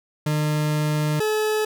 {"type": "tone pair in turn", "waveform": "40% pulse", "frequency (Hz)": [151.3, 429.6], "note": ["D#3", "A4"], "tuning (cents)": [-48, -41], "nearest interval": "octave + tritone", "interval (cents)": 1807, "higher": "second", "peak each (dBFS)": -19, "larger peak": "neither", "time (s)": [[0.26, 1.2], [1.2, 1.65]], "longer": "first", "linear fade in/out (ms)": 5, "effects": []}